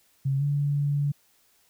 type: tone with pitch glide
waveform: sine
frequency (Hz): 136.3 to 143.74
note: C#3 to D3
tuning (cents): -29 to -37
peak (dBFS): -22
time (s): 0.25-1.12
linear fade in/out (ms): 10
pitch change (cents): +92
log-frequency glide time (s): 0.38-0.43
effects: white hiss -64 dBFS RMS until 1.69 s